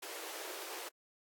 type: high-pass noise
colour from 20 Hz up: pink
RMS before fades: -45 dBFS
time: 0.02-0.89 s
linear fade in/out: 10 ms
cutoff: 320 Hz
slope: 96 dB/octave
effects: AAC 64 kbps